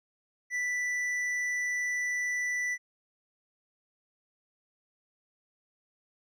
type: tone with hard clipping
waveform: sine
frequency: 1975.5 Hz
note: B6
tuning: in tune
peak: -30 dBFS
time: 0.5-2.78 s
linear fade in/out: 50 ms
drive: 6 dB
effects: none